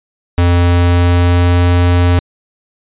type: tone with pitch glide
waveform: square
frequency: 87.31 to 88.12 Hz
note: F2 to F2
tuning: 0 to +16 cents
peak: -8 dBFS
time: 0.38-2.19 s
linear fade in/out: 0 ms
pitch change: +16 cents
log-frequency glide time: 0.56-1.7 s
effects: resampled to 8000 Hz